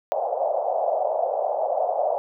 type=band-pass noise; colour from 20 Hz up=white; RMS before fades=-24 dBFS; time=0.12-2.18 s; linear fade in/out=0 ms; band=560 to 730 Hz; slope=48 dB/octave; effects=none

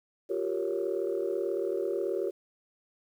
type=chord; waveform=sine; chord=G half-diminished seventh; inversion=third; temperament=equal with one note detuned; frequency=353.7 / 392 / 466.2 / 554.4 Hz; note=F4 / G4 / Bb4 / Db5; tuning=+22 / 0 / 0 / 0 cents; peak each=-33 / -31 / -34 / -35 dBFS; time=0.29-2.31 s; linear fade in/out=20 ms; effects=tanh soft clip ceiling -20 dBFS + 10-bit

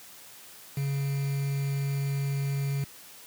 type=tone with quantisation; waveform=triangle; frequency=139.2 Hz; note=C#3; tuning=8 cents sharp; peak=-24 dBFS; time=0.77-2.84 s; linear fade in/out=2 ms; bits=7; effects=white hiss -49 dBFS RMS until 3.26 s + high-pass 80 Hz 12 dB/octave

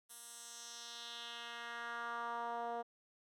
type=tone with band-pass filter sweep; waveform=10% pulse; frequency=235.4 Hz; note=A#3; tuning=17 cents sharp; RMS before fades=-45 dBFS; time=0.09-2.83 s; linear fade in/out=20 ms; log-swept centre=11000 to 610 Hz; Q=2; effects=none

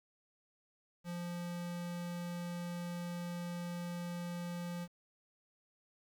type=tone; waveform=square; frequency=174.2 Hz; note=F3; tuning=4 cents flat; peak=-40 dBFS; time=1.04-4.88 s; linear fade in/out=50 ms; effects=11-bit

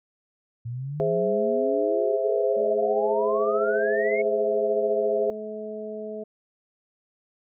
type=exponential sweep; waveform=sine; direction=up; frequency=114.2 to 2217 Hz; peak=-29 dBFS; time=0.65-4.22 s; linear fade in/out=10 ms
type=chord; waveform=sine; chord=Ab augmented; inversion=none; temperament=equal; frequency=415.3 / 523.3 / 659.3 Hz; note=Ab4 / C5 / E5; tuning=0 / 0 / 0 cents; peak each=-24 / -27 / -26 dBFS; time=1-5.3 s; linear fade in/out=0 ms
type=harmonic tone; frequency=214.6 Hz; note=A3; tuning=43 cents flat; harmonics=1 / 2 / 3; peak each=-38 / -34 / -36 dBFS; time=2.56-6.24 s; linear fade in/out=10 ms
effects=none

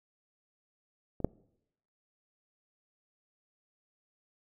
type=clicks; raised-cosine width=2 ms; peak=-27 / -12 dBFS; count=2; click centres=1.203 / 1.246 s; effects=noise-tail reverb RT60 0.8 s tail -25 dB re dry

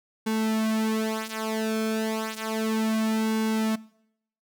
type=tone with flanger; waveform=sawtooth; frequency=220 Hz; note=A3; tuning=in tune; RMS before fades=-27 dBFS; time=0.26-3.76 s; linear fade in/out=10 ms; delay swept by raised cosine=1.6 to 5.6 ms; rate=0.32 Hz; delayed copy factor=-0.8; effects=noise-tail reverb RT60 0.7 s tail -22 dB re dry

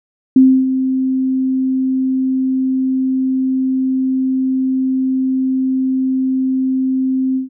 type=tone with ADSR envelope; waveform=sine; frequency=261.6 Hz; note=C4; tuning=in tune; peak=-3 dBFS; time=0.36-7.49 s; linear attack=4 ms; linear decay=290 ms; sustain=-10 dB; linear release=130 ms; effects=none

